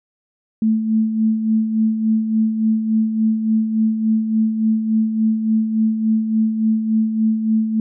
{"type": "tone with tremolo", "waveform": "sine", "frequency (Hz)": 220, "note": "A3", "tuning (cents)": 0, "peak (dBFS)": -12, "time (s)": [0.62, 7.8], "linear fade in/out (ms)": 2, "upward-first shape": "sine", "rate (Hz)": 3.5, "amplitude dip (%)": 55, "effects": []}